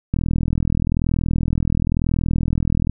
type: click train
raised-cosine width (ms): 5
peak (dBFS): -7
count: 114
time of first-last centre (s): 0.14-2.896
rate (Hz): 41
effects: none